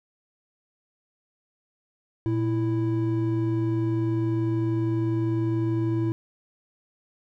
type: tone pair together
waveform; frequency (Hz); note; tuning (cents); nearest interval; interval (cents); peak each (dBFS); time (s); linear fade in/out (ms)
triangle; 116.54 / 329.6; A#2 / E4; 0 / 0; octave + tritone; 1800; -23; 2.26-6.12; 0
effects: none